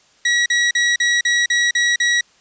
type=tone bursts; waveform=sawtooth; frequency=1919 Hz; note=A#6; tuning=50 cents sharp; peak=-10 dBFS; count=8; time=0.25-2.21 s; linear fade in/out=5 ms; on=210 ms; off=40 ms; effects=white hiss -54 dBFS RMS until 2.4 s + resampled to 16000 Hz